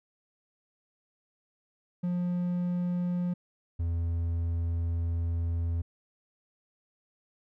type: tone pair in turn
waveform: triangle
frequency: 177.2 / 84.26 Hz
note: F3 / E2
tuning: +25 / +38 cents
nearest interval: octave + minor second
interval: 1287 cents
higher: first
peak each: -25 dBFS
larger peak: neither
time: 2.03-3.34 / 3.79-5.82 s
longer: second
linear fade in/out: 10 ms
effects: none